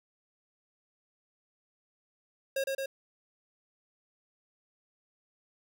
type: tone with echo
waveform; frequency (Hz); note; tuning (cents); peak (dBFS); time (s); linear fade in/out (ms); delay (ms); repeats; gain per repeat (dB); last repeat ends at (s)
square; 541; C#5; -42; -29; 2.56-2.64; 5; 110; 2; -2; 2.86
effects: none